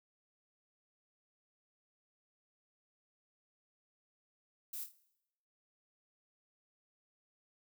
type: noise with echo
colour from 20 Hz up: violet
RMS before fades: -43 dBFS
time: 4.73-4.84 s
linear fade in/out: 5 ms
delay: 26 ms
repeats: 3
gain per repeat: -7 dB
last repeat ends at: 4.918 s
effects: noise-tail reverb RT60 0.8 s tail -18 dB re dry